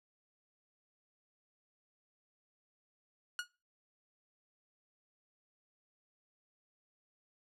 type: tone with exponential decay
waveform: sawtooth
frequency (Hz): 1446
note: F#6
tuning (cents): -40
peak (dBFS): -28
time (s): 3.39-3.48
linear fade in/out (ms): 1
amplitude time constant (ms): 18
effects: noise-tail reverb RT60 0.3 s tail -21 dB re dry + low-pass 9000 Hz 12 dB/octave